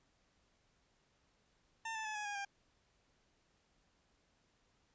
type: tone with pitch steps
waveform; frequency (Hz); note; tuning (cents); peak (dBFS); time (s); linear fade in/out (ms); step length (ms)
20% pulse; 900 / 878.9 / 858.4 / 838.3 / 818.7 / 799.5; A5 / A5 / A5 / G#5 / G#5 / G5; +39 / -2 / -43 / +16 / -25 / +34; -35; 1.85-2.45; 5; 100
effects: pink hiss -75 dBFS RMS until 4.94 s + resampled to 16000 Hz